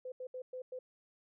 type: tone bursts at uneven times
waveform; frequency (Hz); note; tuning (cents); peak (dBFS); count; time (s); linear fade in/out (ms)
sine; 509; C5; -48; -40; 5; 0.05-0.12 / 0.2-0.27 / 0.34-0.42 / 0.53-0.62 / 0.72-0.79; 5
effects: none